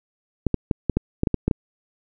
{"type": "clicks", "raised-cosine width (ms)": 3, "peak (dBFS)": -6, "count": 10, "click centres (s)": [0.467, 0.543, 0.712, 0.897, 0.97, 1.234, 1.272, 1.343, 1.48, 1.512], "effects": []}